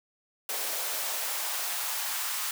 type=noise with high-pass filter sweep; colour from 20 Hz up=white; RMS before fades=-32 dBFS; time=0.49-2.51 s; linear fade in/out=2 ms; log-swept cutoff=490 to 1100 Hz; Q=1.5; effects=none